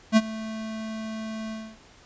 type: tone with ADSR envelope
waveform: square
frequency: 220 Hz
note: A3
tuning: in tune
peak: -13 dBFS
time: 0.12-1.78 s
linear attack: 48 ms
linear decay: 38 ms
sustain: -19 dB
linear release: 270 ms
effects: pink hiss -53 dBFS RMS until 2.05 s + resampled to 16000 Hz